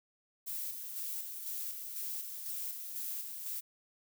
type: noise with tremolo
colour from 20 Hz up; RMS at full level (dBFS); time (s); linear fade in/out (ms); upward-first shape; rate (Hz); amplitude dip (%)
violet; -39; 0.46-3.61; 20; square; 2; 40
effects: none